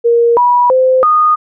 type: tone with pitch steps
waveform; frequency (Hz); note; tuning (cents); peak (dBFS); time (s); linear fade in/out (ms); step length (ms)
sine; 469.4 / 974 / 517 / 1232; A#4 / B5 / C5 / D#6; +12 / -24 / -21 / -17; -6; 0.04-1.36; 20; 330
effects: none